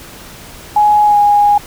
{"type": "tone with pitch glide", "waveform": "sine", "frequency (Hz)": [837, 823.1], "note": ["G#5", "G#5"], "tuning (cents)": [13, -16], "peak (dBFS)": -6, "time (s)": [0.76, 1.58], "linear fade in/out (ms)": 5, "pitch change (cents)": -29, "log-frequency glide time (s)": [1.06, 1.17], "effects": ["pink hiss -34 dBFS RMS until 1.66 s"]}